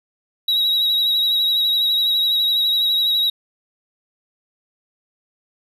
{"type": "tone with vibrato", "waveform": "triangle", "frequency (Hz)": 3849, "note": "B7", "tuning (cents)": -45, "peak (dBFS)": -14, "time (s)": [0.48, 3.3], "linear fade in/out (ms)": 5, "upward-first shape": "sine", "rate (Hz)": 12, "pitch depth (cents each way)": 32, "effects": []}